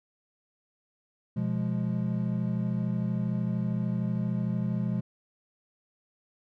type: chord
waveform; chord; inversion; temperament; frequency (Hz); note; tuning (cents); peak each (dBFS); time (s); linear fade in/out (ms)
triangle; F diminished; second; equal; 123.47 / 174.61 / 207.7; Cb3 / F3 / Ab3; 0 / 0 / 0; -29; 1.36-5.01; 10
effects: none